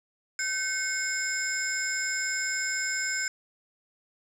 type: tone cluster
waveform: sine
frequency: 1535 / 2174 / 5160 / 7270 Hz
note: G6 / C#7 / E8 / A#8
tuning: -37 / -34 / -38 / -44 cents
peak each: -30 / -33 / -34 / -31 dBFS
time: 0.39-3.28 s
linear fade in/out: 2 ms
effects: tanh soft clip ceiling -21 dBFS